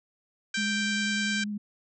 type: harmonic tone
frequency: 784 Hz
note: G5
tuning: in tune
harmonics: 2 / 3 / 4 / 5 / 6 / 7 / 8 / 9 / 10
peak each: -30 / -34 / -36 / -38 / -40 / -41 / -42 / -43 / -44 dBFS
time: 0.54-1.44 s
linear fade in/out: 5 ms
type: tone with vibrato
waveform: sine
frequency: 207.7 Hz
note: G#3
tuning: in tune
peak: -30 dBFS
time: 0.57-1.58 s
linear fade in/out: 10 ms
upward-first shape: square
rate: 10 Hz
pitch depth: 13 cents each way
effects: none